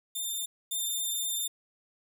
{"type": "tone pair in turn", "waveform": "10% pulse", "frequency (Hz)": [3604, 3604], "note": ["A7", "A7"], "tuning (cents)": [41, 41], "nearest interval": "unison", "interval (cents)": 0, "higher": "neither", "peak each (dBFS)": [-24, -22], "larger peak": "second", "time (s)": [[0.15, 0.46], [0.71, 1.48]], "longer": "second", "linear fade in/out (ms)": 10, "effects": []}